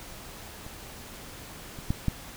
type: clicks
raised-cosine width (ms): 5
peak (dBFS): -29 / -28 / -13 / -12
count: 4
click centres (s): 0.665 / 1.788 / 1.905 / 2.083
effects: pink hiss -44 dBFS RMS until 2.36 s